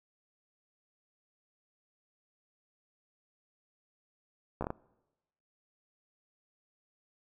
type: slowing click train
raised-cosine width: 1 ms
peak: -20 dBFS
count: 5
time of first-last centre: 4.61-4.704 s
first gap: 14 ms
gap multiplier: 1.36
effects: noise-tail reverb RT60 1.0 s tail -23 dB re dry